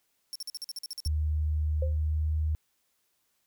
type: tone bursts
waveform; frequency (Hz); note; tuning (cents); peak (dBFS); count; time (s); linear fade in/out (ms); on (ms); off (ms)
sawtooth; 5450; F8; -43; -32; 11; 0.33-1.075; 0; 25; 47
type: tone with pitch glide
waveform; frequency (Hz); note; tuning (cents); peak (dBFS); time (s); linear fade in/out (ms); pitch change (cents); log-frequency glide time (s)
sine; 76.5 to 77.48; D#2 to D#2; -29 to -7; -25; 1.06-2.55; 0; +22; 1.77-2.35
type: tone with exponential decay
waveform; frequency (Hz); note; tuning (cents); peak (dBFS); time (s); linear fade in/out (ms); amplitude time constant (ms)
sine; 523.3; C5; 0; -29; 1.82-1.98; 5; 34
effects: white hiss -74 dBFS RMS until 3.46 s